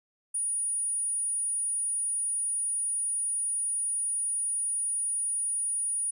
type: tone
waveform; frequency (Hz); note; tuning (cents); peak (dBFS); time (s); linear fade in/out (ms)
sine; 9610; D9; +39; -27; 0.34-6.11; 10
effects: none